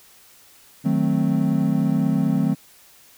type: chord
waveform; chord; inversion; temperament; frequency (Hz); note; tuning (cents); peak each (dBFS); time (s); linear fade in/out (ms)
triangle; D# diminished seventh; none; equal; 155.56 / 185 / 220 / 261.6; D#3 / F#3 / A3 / C4; 0 / 0 / 0 / 0; -21; 0.84-2.55; 20
effects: white hiss -51 dBFS RMS until 3.17 s